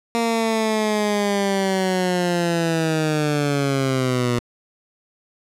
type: linear sweep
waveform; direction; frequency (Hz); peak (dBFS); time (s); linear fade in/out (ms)
15% pulse; down; 233.1 to 119.7; -12; 0.15-4.39; 0
effects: low-pass 10000 Hz 12 dB/octave